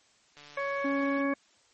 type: click train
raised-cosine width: 0.2 ms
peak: -33 dBFS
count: 125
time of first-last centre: 0.37-1.219 s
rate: 146 Hz
type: harmonic tone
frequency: 558 Hz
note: C#5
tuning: 11 cents sharp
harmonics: 1 / 2 / 3 / 4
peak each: -32 / -35 / -37 / -38 dBFS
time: 0.57-1.34 s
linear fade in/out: 5 ms
type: tone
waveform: triangle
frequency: 277.2 Hz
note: C#4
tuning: in tune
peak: -26 dBFS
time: 0.84-1.34 s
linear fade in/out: 10 ms
effects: white hiss -64 dBFS RMS until 1.73 s + MP3 32 kbps